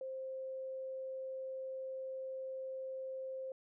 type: tone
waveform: sine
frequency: 526 Hz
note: C5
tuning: 9 cents sharp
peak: -40 dBFS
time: 0.01-3.52 s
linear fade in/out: 2 ms
effects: none